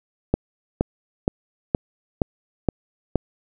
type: click train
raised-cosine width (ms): 2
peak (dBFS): -4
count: 7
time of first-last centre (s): 0.34-3.157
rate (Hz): 2.13
effects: none